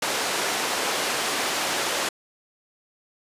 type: band-pass noise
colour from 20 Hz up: pink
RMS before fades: -26 dBFS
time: 0.02-2.09 s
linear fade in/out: 5 ms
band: 430 to 9100 Hz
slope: 12 dB/octave
effects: resampled to 32000 Hz